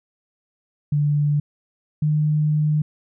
sine tone pair in turn, 146.83 / 151.66 Hz, D3 / D#3, 0 / -44 cents, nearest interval minor second, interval 56 cents, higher second, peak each -16 dBFS, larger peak neither, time 0.92-1.4 / 2.02-2.82 s, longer second, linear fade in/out 5 ms, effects none

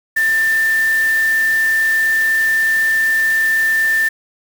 sine tone in noise, 1784 Hz, A6, 23 cents sharp, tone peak -12 dBFS, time 0.16-4.09 s, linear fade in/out 10 ms, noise white, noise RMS -30 dBFS, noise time 0.16-4.09 s, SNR +15 dB, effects none

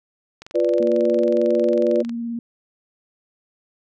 click train, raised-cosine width 0.2 ms, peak -21 dBFS, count 38, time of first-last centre 0.42-2.094 s, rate 22.1 Hz
sine chord, B diminished, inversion second, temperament equal, 349.2 / 493.9 / 587.3 Hz, F4 / B4 / D5, 0 / 0 / 0 cents, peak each -20 dBFS, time 0.54-2.03 s, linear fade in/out 20 ms
sine tone with vibrato, 233.6 Hz, A#3, 4 cents sharp, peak -24 dBFS, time 0.8-2.39 s, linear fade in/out 2 ms, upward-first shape sine, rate 18 Hz, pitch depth 19 cents each way
effects none

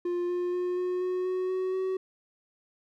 triangle tone with pitch steps, 351.7 / 355.2 / 358.7 / 362.2 / 365.8 / 369.4 / 373 / 376.7 Hz, F4 / F4 / F4 / F#4 / F#4 / F#4 / F#4 / F#4, +12 / +29 / +46 / -37 / -20 / -3 / +14 / +31 cents, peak -25 dBFS, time 0.05-1.97 s, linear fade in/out 5 ms, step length 240 ms, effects none

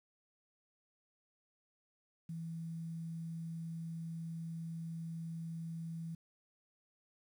sine tone with quantisation, 164.7 Hz, E3, 1 cent flat, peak -40 dBFS, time 2.29-6.15 s, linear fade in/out 5 ms, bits 11, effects none

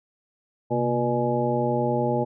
harmonic tone with a mistuned harmonic, 120 Hz, B2, 49 cents flat, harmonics 1 / 2 / 3 / 4 / 5 / 7, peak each -28 / -28 / -28 / -28 / -28 / -28 dBFS, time 0.7-2.25 s, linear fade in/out 20 ms, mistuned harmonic 1, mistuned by +130 cents, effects none

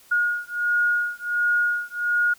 sine beating tone pair, 1436 / 1437.4 Hz, F6 / F6, +48 / +49 cents, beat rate 1.4 Hz, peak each -23 dBFS, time 0.11-2.34 s, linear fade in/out 10 ms, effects white hiss -53 dBFS RMS until 2.38 s

